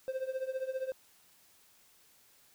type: tone with tremolo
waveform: triangle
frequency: 523.3 Hz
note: C5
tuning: in tune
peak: -28 dBFS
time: 0.08-0.92 s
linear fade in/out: 0 ms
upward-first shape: triangle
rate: 15 Hz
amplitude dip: 90%
effects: white hiss -64 dBFS RMS until 2.54 s